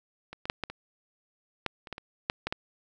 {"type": "clicks", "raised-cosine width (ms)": 0.3, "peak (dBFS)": [-25, -22, -8, -15, -23, -12, -27, -19, -24, -9, -14, -14], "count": 12, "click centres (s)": [0.33, 0.455, 0.499, 0.637, 0.7, 1.663, 1.872, 1.927, 1.981, 2.299, 2.47, 2.525], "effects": []}